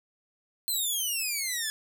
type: exponential sweep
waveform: 10% pulse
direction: down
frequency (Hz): 4186 to 1699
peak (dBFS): -20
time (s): 0.68-1.7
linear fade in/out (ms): 0
effects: none